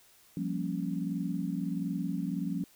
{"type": "chord", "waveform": "sine", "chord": "G half-diminished seventh", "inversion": "third", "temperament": "equal", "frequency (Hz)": [174.61, 196, 233.1, 277.2], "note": ["F3", "G3", "Bb3", "Db4"], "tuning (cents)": [0, 0, 0, 0], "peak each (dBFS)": [-34, -36, -39, -36], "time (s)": [0.37, 2.64], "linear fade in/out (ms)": 2, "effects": ["white hiss -61 dBFS RMS until 2.75 s"]}